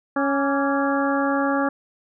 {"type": "harmonic tone with a mistuned harmonic", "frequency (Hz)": 277.2, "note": "C#4", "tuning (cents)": 0, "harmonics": [1, 2, 3, 4, 5, 6], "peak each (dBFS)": [-22, -25, -27, -28, -29, -30], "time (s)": [0.16, 1.69], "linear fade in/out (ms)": 5, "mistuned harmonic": 4, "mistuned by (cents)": 73, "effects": []}